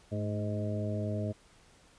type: harmonic tone with a mistuned harmonic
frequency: 104.3 Hz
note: G#2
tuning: 8 cents sharp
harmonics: 1 / 2 / 3 / 4 / 5 / 6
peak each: -33 / -37 / -42 / -43 / -44 / -39 dBFS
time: 0.11-1.33 s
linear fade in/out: 20 ms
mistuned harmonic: 2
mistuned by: +42 cents
effects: pink hiss -61 dBFS RMS until 1.98 s + resampled to 22050 Hz